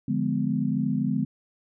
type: chord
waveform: sine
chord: D diminished seventh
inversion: none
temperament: equal with one note detuned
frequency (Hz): 146.83 / 174.61 / 207.7 / 251.1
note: D3 / F3 / Ab3 / Cb4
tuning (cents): 0 / 0 / 0 / +29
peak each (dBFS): -29 / -31 / -27 / -27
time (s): 0.08-1.25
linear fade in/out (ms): 5
effects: none